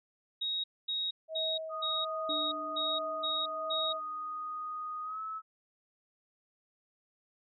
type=tone bursts; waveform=sine; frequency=3779 Hz; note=A#7; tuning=23 cents sharp; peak=-31 dBFS; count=8; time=0.41-3.93 s; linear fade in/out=10 ms; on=230 ms; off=240 ms
type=tone with tremolo; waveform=sine; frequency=639 Hz; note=D#5; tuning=46 cents sharp; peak=-35 dBFS; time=1.28-4.01 s; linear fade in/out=50 ms; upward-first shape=sine; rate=1.3 Hz; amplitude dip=50%
type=tone with pitch glide; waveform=sine; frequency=1241 to 1298.2 Hz; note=D#6 to E6; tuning=-5 to -27 cents; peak=-36 dBFS; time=1.69-5.42 s; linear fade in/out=50 ms; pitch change=+78 cents; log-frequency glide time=5.03-5.2 s
type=tone with exponential decay; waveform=sine; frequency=300 Hz; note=D4; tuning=37 cents sharp; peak=-39 dBFS; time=2.29-5.24 s; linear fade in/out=1 ms; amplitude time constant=640 ms
effects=none